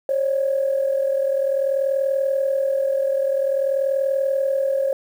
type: tone pair together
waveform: sine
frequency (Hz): 540 / 580.5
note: C#5 / D5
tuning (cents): -45 / -20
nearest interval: minor second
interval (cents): 125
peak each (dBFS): -18 / -24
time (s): 0.09-4.93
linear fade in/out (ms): 2
effects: tanh soft clip ceiling -11 dBFS + 8-bit